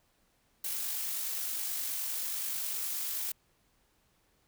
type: noise with amplitude modulation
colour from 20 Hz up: blue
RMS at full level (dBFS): -34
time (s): 0.64-3.32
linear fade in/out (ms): 5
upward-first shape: sine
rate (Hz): 49.5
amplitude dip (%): 25
effects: pink hiss -71 dBFS RMS until 4.47 s